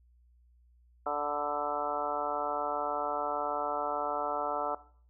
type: harmonic tone with a mistuned harmonic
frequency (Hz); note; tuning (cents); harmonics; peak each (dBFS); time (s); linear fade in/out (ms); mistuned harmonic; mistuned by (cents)
146.83; D3; 0; 2 / 3 / 4 / 5 / 6 / 7 / 8 / 9; -45 / -40 / -36 / -35 / -38 / -40 / -41 / -36; 1.06-4.75; 5; 7; -37
effects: noise-tail reverb RT60 0.5 s tail -18 dB re dry + added 60 Hz sine -60 dBFS peak until 5.09 s